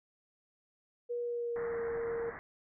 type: tone with pitch glide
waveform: sine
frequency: 480 to 464.7 Hz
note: B4 to A#4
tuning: -49 to -5 cents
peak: -33 dBFS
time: 1.09-2.31 s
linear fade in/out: 20 ms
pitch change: -56 cents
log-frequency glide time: 1.2-1.84 s
type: low-pass noise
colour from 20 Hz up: white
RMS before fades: -46 dBFS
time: 1.56-2.39 s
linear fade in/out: 0 ms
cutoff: 2000 Hz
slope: 96 dB/octave
effects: none